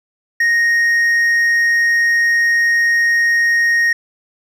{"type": "tone with hard clipping", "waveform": "sine", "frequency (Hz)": 1864.7, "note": "A#6", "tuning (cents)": 0, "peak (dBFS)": -12, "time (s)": [0.4, 3.93], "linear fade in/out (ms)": 5, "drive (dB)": 3, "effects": []}